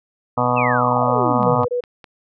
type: harmonic tone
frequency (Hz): 123.4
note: B2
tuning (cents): -1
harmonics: 1 / 2 / 4 / 5 / 6 / 7 / 8 / 9 / 10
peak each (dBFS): -24 / -24 / -24 / -24 / -24 / -24 / -24 / -24 / -24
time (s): 0.37-1.65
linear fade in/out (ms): 10
type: exponential sweep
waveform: sine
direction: down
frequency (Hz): 2757 to 100.4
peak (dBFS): -21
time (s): 0.56-1.66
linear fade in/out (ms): 20
type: click train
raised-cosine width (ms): 0.3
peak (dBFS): -23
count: 4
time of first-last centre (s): 1.43-2.042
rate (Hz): 4.9
type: tone bursts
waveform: sine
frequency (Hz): 490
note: B4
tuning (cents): -14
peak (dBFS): -18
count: 3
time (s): 1.46-1.808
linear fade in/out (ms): 10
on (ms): 100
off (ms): 24
effects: none